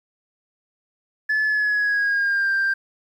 sine tone with pitch glide, 1726 to 1582.7 Hz, A6 to G6, -34 to +16 cents, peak -16 dBFS, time 1.29-2.74 s, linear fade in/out 10 ms, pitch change -150 cents, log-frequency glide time 1.44-2.51 s, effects tanh soft clip ceiling -16 dBFS + 9-bit

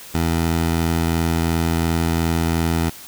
15% pulse tone, 82.8 Hz, E2, 8 cents sharp, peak -11 dBFS, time 0.14-2.9 s, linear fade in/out 10 ms, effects white hiss -39 dBFS RMS until 3.07 s

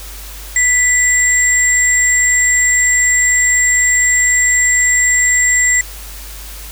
sine tone pair together, 1975.5 / 7451 Hz, B6 / A#8, 0 / -2 cents, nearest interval octave + major seventh, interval 2298 cents, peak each -12 dBFS, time 0.56-5.81 s, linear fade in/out 2 ms, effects added 50 Hz sine -30 dBFS peak until 6.71 s + white hiss -33 dBFS RMS until 6.71 s

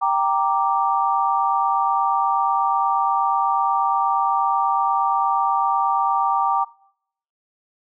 sine chord, G minor, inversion none, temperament equal, 784 / 932.3 / 1174.7 Hz, G5 / Bb5 / D6, 0 / 0 / 0 cents, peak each -21 dBFS, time 0.01-6.65 s, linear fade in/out 20 ms, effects noise-tail reverb RT60 0.7 s tail -22 dB re dry

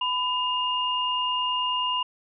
sine tone pair together, 1000.6 / 2830 Hz, B5 / F7, +22 / +22 cents, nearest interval octave + tritone, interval 1800 cents, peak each -26 dBFS, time 0.01-2.03 s, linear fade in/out 5 ms, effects none

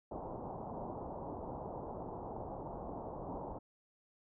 white low-pass noise, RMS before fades -44 dBFS, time 0.11-3.59 s, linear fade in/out 10 ms, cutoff 950 Hz, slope 48 dB/octave, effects none

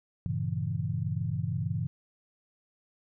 sine chord, G diminished seventh, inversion none, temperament equal, 98 / 116.54 / 138.59 / 164.81 Hz, G2 / Bb2 / Db3 / Fb3, 0 / 0 / 0 / 0 cents, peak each -34 dBFS, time 0.26-1.87 s, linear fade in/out 0 ms, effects none

